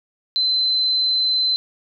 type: tone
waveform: sine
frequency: 4061 Hz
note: B7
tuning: 48 cents sharp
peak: -16 dBFS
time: 0.36-1.56 s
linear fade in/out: 0 ms
effects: none